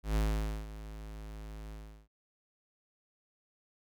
square tone with ADSR envelope, 53.1 Hz, G#1, 39 cents sharp, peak -27 dBFS, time 0.03-2.08 s, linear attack 130 ms, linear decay 500 ms, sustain -16 dB, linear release 360 ms, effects none

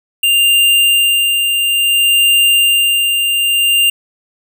square tone with tremolo, 2794 Hz, F7, in tune, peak -8 dBFS, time 0.23-3.9 s, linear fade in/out 5 ms, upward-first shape sine, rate 0.58 Hz, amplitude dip 40%, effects none

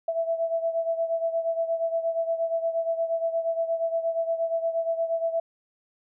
sine beating tone pair, 660 / 668.5 Hz, E5 / E5, +2 / +24 cents, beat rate 8.5 Hz, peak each -25 / -30 dBFS, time 0.08-5.4 s, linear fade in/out 5 ms, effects none

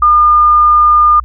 sine tone, 1210 Hz, D#6, 49 cents flat, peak -4 dBFS, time 0.02-1.2 s, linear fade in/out 5 ms, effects added 60 Hz sine -24 dBFS peak until 1.24 s

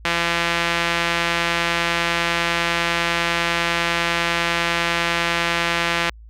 sawtooth tone with band-pass filter, 170 Hz, F3, 46 cents flat, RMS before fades -21 dBFS, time 0.05-6.1 s, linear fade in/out 0 ms, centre 2300 Hz, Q 1.1, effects added 55 Hz sine -39 dBFS peak until 6.29 s

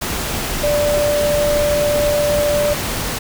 sine tone in noise, 587.3 Hz, D5, in tune, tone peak -14 dBFS, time 0.63-2.74 s, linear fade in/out 10 ms, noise pink, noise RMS -22 dBFS, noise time 0.01-3.19 s, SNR +5 dB, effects none

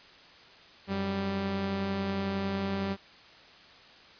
sawtooth tone pair together, 92.5 / 196 Hz, F#2 / G3, 0 / 0 cents, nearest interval octave + minor second, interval 1300 cents, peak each -34 / -26 dBFS, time 0.87-2.97 s, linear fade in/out 50 ms, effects white hiss -53 dBFS RMS until 4.19 s + resampled to 11025 Hz

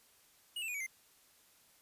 square tone with pitch steps, 2891 / 2666 / 2459 / 2268 / 2092 Hz, F#7 / E7 / D#7 / C#7 / C7, -41 / +19 / -21 / +39 / -1 cents, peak -38 dBFS, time 0.56-0.865 s, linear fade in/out 5 ms, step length 61 ms, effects white hiss -66 dBFS RMS until 1.81 s + resampled to 32000 Hz

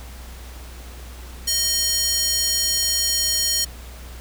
square tone with high-pass filter, 622.3 Hz, D#5, in tune, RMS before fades -21 dBFS, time 1.47-3.65 s, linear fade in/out 10 ms, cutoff 5100 Hz, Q 1.7, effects added 61 Hz sine -36 dBFS peak until 4.2 s + pink hiss -43 dBFS RMS until 4.2 s

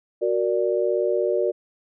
sine chord, Gb augmented, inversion none, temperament equal, 370 / 466.2 / 587.3 Hz, Gb4 / Bb4 / D5, 0 / 0 / 0 cents, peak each -23 / -24 / -24 dBFS, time 0.21-1.52 s, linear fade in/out 20 ms, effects none

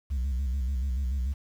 sine tone with vibrato, 65.41 Hz, C2, in tune, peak -23 dBFS, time 0.1-1.34 s, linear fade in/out 20 ms, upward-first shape square, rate 6.9 Hz, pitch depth 93 cents each way, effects tanh soft clip ceiling -25 dBFS + 9-bit

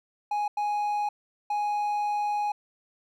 triangle tone bursts at uneven times, 830.6 Hz, G#5, in tune, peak -23 dBFS, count 3, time 0.31-0.48 / 0.57-1.09 / 1.5-2.52 s, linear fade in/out 5 ms, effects none

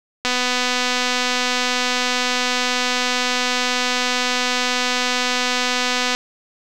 click train, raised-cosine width 0.2 ms, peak -3 dBFS, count 1470, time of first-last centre 0.25-6.15 s, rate 249 Hz, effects none

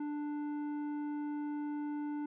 sine tone with tanh clipping, 294.9 Hz, D4, 7 cents sharp, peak -37 dBFS, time 0-2.26 s, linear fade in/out 5 ms, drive 10 dB, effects none

